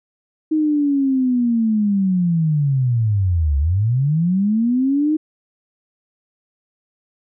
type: linear two-way sweep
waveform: sine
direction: down then up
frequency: 314.9 to 67.8 to 314.9 Hz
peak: -14 dBFS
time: 0.51-5.17 s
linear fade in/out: 10 ms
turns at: 3.58 s
effects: none